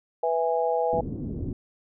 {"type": "harmonic tone", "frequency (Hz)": 164.81, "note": "E3", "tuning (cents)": 0, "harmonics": [3, 4, 5], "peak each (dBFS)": [-25, -27, -27], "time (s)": [0.23, 1.01], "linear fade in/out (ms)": 5}
{"type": "low-pass noise", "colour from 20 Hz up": "white", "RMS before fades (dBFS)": -32, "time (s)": [0.93, 1.53], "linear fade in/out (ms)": 2, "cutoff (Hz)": 290, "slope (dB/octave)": 24}
{"effects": []}